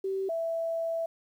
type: tone pair in turn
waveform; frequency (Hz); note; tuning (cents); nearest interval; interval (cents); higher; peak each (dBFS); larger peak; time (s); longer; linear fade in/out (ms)
sine; 385.6 / 660.8; G4 / E5; -28 / +4; major sixth; 932; second; -28; neither; 0.04-0.29 / 0.29-1.06; second; 5
effects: 10-bit